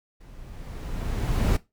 brown noise with level ramp, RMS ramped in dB -47 to -19 dBFS, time 0.2-1.57 s, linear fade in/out 10 ms, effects noise-tail reverb RT60 0.2 s tail -17 dB re dry

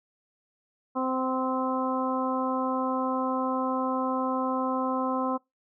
harmonic tone with a mistuned harmonic, 260 Hz, C4, 11 cents flat, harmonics 1 / 2 / 3 / 4 / 5, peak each -29 / -32 / -34 / -31 / -36 dBFS, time 0.95-5.38 s, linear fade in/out 20 ms, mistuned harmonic 3, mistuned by -17 cents, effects noise-tail reverb RT60 0.2 s tail -24 dB re dry

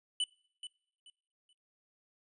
square tone with echo, 2988 Hz, F#7, 16 cents sharp, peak -30 dBFS, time 0.2-0.24 s, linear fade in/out 2 ms, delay 430 ms, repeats 3, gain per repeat -12 dB, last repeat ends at 1.53 s, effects noise-tail reverb RT60 0.6 s tail -25 dB re dry + resampled to 24000 Hz

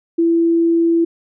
sine tone, 334.3 Hz, E4, 24 cents sharp, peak -11 dBFS, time 0.18-1.05 s, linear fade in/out 10 ms, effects none

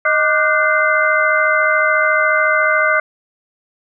sine tone cluster, 622 / 1183 / 1458 / 1532 / 2071 Hz, D#5 / D6 / F#6 / G6 / C7, -1 / +12 / -26 / -40 / -18 cents, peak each -18 dBFS, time 0.05-3 s, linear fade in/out 5 ms, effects none

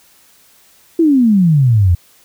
sine exponential sweep, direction down, 343 to 83 Hz, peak -7 dBFS, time 0.99-1.95 s, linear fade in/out 5 ms, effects white hiss -49 dBFS RMS until 2.24 s

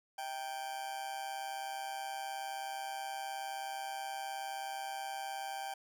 40% pulse tone with amplitude modulation, 784 Hz, G5, in tune, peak -35 dBFS, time 0.18-5.74 s, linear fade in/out 5 ms, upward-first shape sine, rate 139 Hz, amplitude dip 65%, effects none

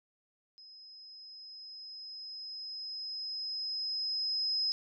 sine tone with level ramp, 5090 Hz, D#8, 39 cents sharp, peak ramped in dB -51 to -28 dBFS, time 0.58-4.72 s, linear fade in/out 0 ms, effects none

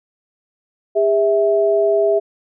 sine tone pair together, 404.7 / 654 Hz, G#4 / E5, -45 / -14 cents, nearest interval minor sixth, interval 831 cents, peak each -15 dBFS, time 0.95-2.2 s, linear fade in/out 20 ms, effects none

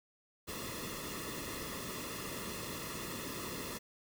pink noise with comb filter, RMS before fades -42 dBFS, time 0.47-3.79 s, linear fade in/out 20 ms, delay 1.3 ms, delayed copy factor -0.75, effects none

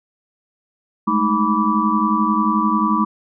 sine tone cluster, 205.6 / 216.9 / 312.9 / 985 / 1157 Hz, G#3 / A3 / D#4 / B5 / D6, -17 / -25 / +10 / -5 / -26 cents, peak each -23 / -20 / -23 / -21 / -19 dBFS, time 1.07-3.05 s, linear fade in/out 10 ms, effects none

